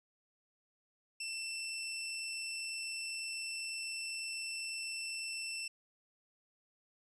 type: tone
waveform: 20% pulse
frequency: 2678 Hz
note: E7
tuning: 27 cents sharp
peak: -34 dBFS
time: 1.2-5.68 s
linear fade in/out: 5 ms
effects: resampled to 24000 Hz